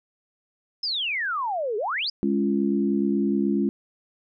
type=exponential two-way sweep; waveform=sine; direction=down then up; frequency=5274 to 400 to 5274 Hz; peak=-24 dBFS; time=0.83-2.1 s; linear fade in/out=5 ms; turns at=1.77 s
type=chord; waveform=sine; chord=Db major; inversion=second; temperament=equal with one note detuned; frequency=207.7 / 277.2 / 344.2 Hz; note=Ab3 / Db4 / F4; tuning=0 / 0 / -25 cents; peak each=-23 / -25 / -26 dBFS; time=2.23-3.69 s; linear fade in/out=0 ms
effects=none